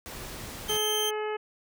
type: noise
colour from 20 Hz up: pink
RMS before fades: -40 dBFS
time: 0.06-0.77 s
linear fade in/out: 0 ms
type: tone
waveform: sawtooth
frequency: 3136 Hz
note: G7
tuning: in tune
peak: -24 dBFS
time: 0.68-1.11 s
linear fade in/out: 20 ms
type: harmonic tone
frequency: 426.4 Hz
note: G#4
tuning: 46 cents sharp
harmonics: 1 / 2 / 3 / 4 / 5 / 6 / 7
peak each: -30 / -36 / -40 / -42 / -44 / -46 / -47 dBFS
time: 0.69-1.37 s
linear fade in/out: 10 ms
effects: none